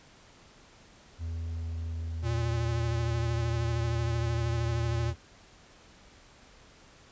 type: tone with pitch glide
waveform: triangle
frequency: 82.7 to 81.04 Hz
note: E2 to E2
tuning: +6 to -29 cents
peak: -30 dBFS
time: 1.18-5.16 s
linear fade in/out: 50 ms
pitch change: -35 cents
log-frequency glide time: 1.33-3.18 s
type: tone with vibrato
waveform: square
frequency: 116.54 Hz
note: A#2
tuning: in tune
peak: -29 dBFS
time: 2.22-5.14 s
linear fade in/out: 50 ms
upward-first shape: triangle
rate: 13 Hz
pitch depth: 38 cents each way
effects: pink hiss -56 dBFS RMS until 7.11 s + resampled to 16000 Hz